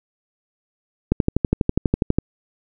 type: click train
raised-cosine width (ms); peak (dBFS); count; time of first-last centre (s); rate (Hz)
3; -3; 14; 1.12-2.186; 12.2
effects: none